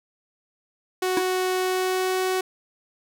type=tone with pitch glide; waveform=sawtooth; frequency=370 to 373.2 Hz; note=F#4 to F#4; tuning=0 to +15 cents; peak=-18 dBFS; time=1.02-2.41 s; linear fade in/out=5 ms; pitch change=+15 cents; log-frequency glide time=1.54-2.21 s
type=tone with exponential decay; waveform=square; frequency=329.6 Hz; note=E4; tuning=in tune; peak=-18 dBFS; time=1.17-1.25 s; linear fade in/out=2 ms; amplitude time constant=16 ms
effects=none